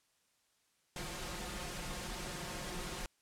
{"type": "noise with comb filter", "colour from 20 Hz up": "pink", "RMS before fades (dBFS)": -42, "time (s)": [0.96, 3.06], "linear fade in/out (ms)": 2, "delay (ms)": 5.6, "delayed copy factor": 0.7, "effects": ["white hiss -75 dBFS RMS until 3.21 s", "low-pass 10000 Hz 12 dB/octave"]}